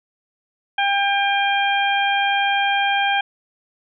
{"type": "harmonic tone", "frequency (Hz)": 799, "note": "G5", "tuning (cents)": 33, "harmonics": [1, 2, 3, 4], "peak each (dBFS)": [-19, -22, -24, -25], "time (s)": [0.78, 3.21], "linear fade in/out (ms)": 5, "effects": []}